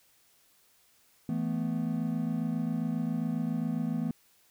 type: chord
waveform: triangle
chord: E suspended fourth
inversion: none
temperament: just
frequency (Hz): 164.81 / 219.8 / 247.2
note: E3 / A3 / B3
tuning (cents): 0 / -2 / +2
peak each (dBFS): -31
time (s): 1.29-4.11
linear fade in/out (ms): 2
effects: white hiss -65 dBFS RMS until 4.5 s